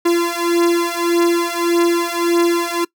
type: beating tone pair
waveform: 45% pulse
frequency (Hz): 341.8 / 343.5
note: F4 / F4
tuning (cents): -37 / -29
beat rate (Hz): 1.7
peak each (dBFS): -17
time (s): 0.05-2.85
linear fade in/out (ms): 10
effects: noise-tail reverb RT60 0.1 s tail -22 dB re dry